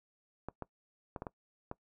clicks, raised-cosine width 1 ms, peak -25 dBFS, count 6, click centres 0.486 / 0.623 / 1.162 / 1.221 / 1.268 / 1.714 s, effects noise-tail reverb RT60 0.1 s tail -21 dB re dry

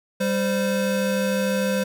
square tone pair together, 196.8 / 517 Hz, G3 / C5, +7 / -21 cents, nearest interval octave + perfect fourth, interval 1672 cents, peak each -24 dBFS, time 0.2-1.84 s, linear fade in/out 10 ms, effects none

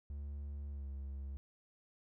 triangle tone with pitch glide, 71.5 to 68.63 Hz, D2 to C#2, -46 to -17 cents, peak -39 dBFS, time 0.1-1.37 s, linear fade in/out 0 ms, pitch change -71 cents, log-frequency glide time 0.7-0.87 s, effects none

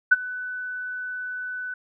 sine tone with ADSR envelope, 1497 Hz, F#6, 20 cents sharp, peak -9 dBFS, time 0.11-1.74 s, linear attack 13 ms, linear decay 28 ms, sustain -20 dB, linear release 4 ms, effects none

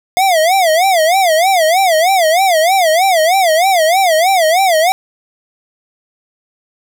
square tone with vibrato, 698.5 Hz, F5, in tune, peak -9 dBFS, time 0.17-4.92 s, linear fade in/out 0 ms, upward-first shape sine, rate 3.2 Hz, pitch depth 200 cents each way, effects none

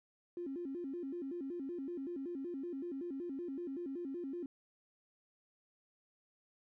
triangle tone with vibrato, 307.9 Hz, D#4, 18 cents flat, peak -35 dBFS, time 0.37-4.46 s, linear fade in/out 2 ms, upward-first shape square, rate 5.3 Hz, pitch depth 220 cents each way, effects tanh soft clip ceiling -37 dBFS

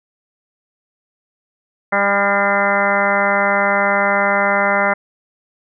harmonic tone with a mistuned harmonic, 200 Hz, G3, 35 cents sharp, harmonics 1 / 2 / 3 / 4 / 5 / 6 / 7 / 8 / 9 / 10, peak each -25 / -28 / -19 / -21 / -23 / -24 / -20 / -27 / -23 / -21 dBFS, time 1.92-4.94 s, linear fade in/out 10 ms, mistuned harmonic 10, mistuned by +37 cents, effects none

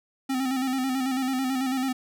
square tone with vibrato, 261.6 Hz, C4, in tune, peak -25 dBFS, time 0.29-1.93 s, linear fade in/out 10 ms, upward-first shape square, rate 9.1 Hz, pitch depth 44 cents each way, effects none

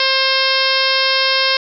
harmonic tone, 531 Hz, C5, 25 cents sharp, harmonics 1 / 2 / 3 / 4 / 5 / 6 / 7 / 8 / 9 / 10, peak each -22 / -22 / -22 / -22 / -22 / -22 / -22 / -22 / -22 / -22 dBFS, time 0-1.57 s, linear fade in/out 2 ms, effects none

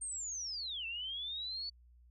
sine linear two-way sweep, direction down then up, 8770 to 2637 to 4502 Hz, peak -38 dBFS, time 0.01-1.7 s, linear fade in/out 10 ms, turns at 0.86 s, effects added 60 Hz sine -59 dBFS peak until 2.1 s

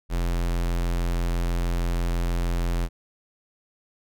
square tone, 43.11 Hz, F1, 22 cents flat, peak -23 dBFS, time 0.09-2.89 s, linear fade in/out 50 ms, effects none

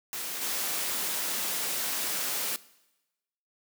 white noise with level steps, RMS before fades -35 / -31 dBFS, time 0.13-2.56 s, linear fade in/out 0 ms, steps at 0.41 s, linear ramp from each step 20 ms, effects noise-tail reverb RT60 1.0 s tail -20 dB re dry + high-pass 200 Hz 12 dB/octave

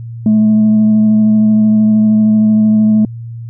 sine tone with vibrato, 215.6 Hz, A3, 35 cents flat, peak -4 dBFS, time 0.26-3.05 s, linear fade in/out 2 ms, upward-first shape sine, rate 13 Hz, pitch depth 13 cents each way, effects tanh soft clip ceiling -4 dBFS + added 116 Hz sine -23 dBFS peak until 3.49 s

